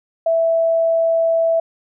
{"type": "tone", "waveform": "sine", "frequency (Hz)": 659.3, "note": "E5", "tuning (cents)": 0, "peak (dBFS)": -13, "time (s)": [0.26, 1.6], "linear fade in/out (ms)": 5, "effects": []}